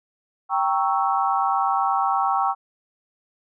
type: chord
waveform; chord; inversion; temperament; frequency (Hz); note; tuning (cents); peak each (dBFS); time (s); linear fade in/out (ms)
sine; G diminished seventh; none; equal; 784 / 932.3 / 1108.7 / 1318.5; G5 / Bb5 / Db6 / Fb6; 0 / 0 / 0 / 0; -22 / -26 / -24 / -26; 0.49-2.55; 50
effects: none